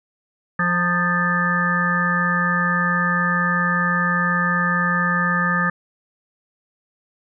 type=harmonic tone with a mistuned harmonic; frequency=175.7 Hz; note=F3; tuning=11 cents sharp; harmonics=1 / 3 / 5 / 7 / 9 / 10; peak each=-22 / -32 / -32 / -22 / -27 / -21 dBFS; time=0.59-5.7 s; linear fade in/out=5 ms; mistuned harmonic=5; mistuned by=+38 cents; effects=none